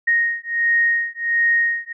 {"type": "beating tone pair", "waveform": "sine", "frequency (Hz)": [1864.7, 1866.1], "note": ["A#6", "A#6"], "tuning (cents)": [0, 1], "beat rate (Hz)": 1.4, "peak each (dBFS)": -19, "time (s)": [0.07, 1.93], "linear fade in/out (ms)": 10, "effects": []}